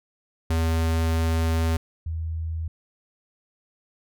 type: tone pair in turn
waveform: square / sine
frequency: 81.6 / 81.04 Hz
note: E2 / E2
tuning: -17 / -29 cents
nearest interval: unison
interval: 12 cents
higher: first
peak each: -21 / -26 dBFS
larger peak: first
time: 0.5-1.77 / 2.06-2.68 s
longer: first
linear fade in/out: 5 ms
effects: none

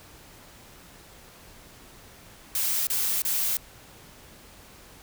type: noise bursts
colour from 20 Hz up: blue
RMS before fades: -26 dBFS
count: 3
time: 2.55-3.57 s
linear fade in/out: 2 ms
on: 320 ms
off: 30 ms
effects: pink hiss -50 dBFS RMS until 5.02 s

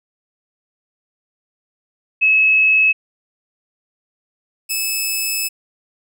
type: tone pair in turn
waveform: sine / 10% pulse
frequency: 2581 / 2603 Hz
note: E7 / E7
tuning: -37 / -22 cents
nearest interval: unison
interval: 15 cents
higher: second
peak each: -10 dBFS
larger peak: neither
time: 2.21-2.93 / 4.69-5.49 s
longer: second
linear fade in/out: 20 ms
effects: none

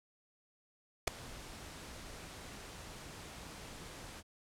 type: noise with ADSR envelope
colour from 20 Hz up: pink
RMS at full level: -27 dBFS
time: 1.07-4.23 s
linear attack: 8 ms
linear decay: 4 ms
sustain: -22 dB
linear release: 39 ms
effects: low-pass 10000 Hz 12 dB/octave

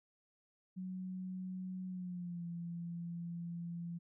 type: tone with pitch glide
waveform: sine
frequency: 185.2 to 170.81 Hz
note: F#3 to F3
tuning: +2 to -38 cents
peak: -40 dBFS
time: 0.76-3.99 s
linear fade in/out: 20 ms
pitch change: -140 cents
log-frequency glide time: 1.87-2.45 s
effects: none

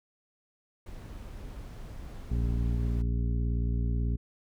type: noise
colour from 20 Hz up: brown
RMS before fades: -42 dBFS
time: 0.86-3.02 s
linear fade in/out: 5 ms
type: harmonic tone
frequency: 58.27 Hz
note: A#1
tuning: in tune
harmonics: 1 / 2 / 3 / 4 / 5 / 7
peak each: -27 / -32 / -40 / -39 / -45 / -47 dBFS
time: 2.3-4.17 s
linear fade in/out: 20 ms
effects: none

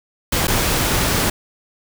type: noise with dropouts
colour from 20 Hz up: pink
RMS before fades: -18 dBFS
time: 0.32-1.3 s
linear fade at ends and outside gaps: 5 ms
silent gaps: 0.471-0.479 s
effects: none

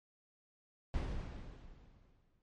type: noise with exponential decay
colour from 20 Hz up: brown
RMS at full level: -35 dBFS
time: 0.94-2.42 s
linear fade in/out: 1 ms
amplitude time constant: 320 ms
effects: low-pass 5000 Hz 12 dB/octave + MP3 48 kbps

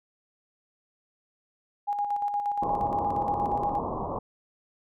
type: tone with tremolo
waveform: sine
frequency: 819 Hz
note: G#5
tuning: 24 cents flat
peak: -24 dBFS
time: 1.87-3.8 s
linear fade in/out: 20 ms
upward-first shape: square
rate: 8.5 Hz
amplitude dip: 45%
type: low-pass noise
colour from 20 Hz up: white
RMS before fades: -32 dBFS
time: 2.62-4.19 s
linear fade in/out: 5 ms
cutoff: 1100 Hz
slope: 96 dB/octave
effects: none

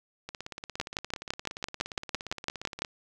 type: two click trains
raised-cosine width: 0.2 ms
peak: -11 / -21 dBFS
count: 13 / 45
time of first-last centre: 0.8-2.82 / 0.29-2.848 s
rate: 5.94 / 17.2 Hz
effects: none

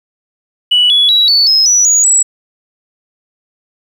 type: tone with pitch steps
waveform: sine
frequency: 2951 / 3390 / 3894 / 4473 / 5138 / 5902 / 6780 / 7788 Hz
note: F#7 / G#7 / B7 / C#8 / E8 / F#8 / G#8 / B8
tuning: -5 / +35 / -25 / +15 / -45 / -5 / +35 / -25 cents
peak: -5 dBFS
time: 0.71-2.23 s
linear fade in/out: 10 ms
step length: 190 ms
effects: tanh soft clip ceiling -1 dBFS + 7-bit

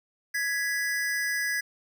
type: tone pair together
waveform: square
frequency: 1670.3 / 1975.5 Hz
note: G#6 / B6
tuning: +9 / 0 cents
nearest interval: minor third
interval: 291 cents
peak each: -29 / -31 dBFS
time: 0.34-1.61 s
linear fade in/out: 10 ms
effects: none

